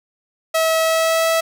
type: tone with pitch glide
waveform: sawtooth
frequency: 646 to 653.5 Hz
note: E5 to E5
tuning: -35 to -15 cents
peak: -11 dBFS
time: 0.54-1.41 s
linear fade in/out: 10 ms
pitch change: +20 cents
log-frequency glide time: 0.81-1.28 s
effects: none